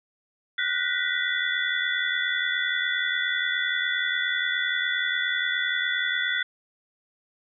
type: tone cluster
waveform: sine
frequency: 1452 / 1522 / 1904 / 1991 / 3450 Hz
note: F#6 / F#6 / A#6 / B6 / A7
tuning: -33 / +48 / +36 / +14 / -35 cents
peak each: -30 dBFS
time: 0.58-6.43 s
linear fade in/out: 5 ms
effects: none